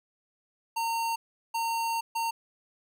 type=tone bursts at uneven times; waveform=square; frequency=916 Hz; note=A#5; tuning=31 cents flat; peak=-28 dBFS; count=3; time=0.76-1.16 / 1.54-2.01 / 2.15-2.31 s; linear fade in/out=10 ms; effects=none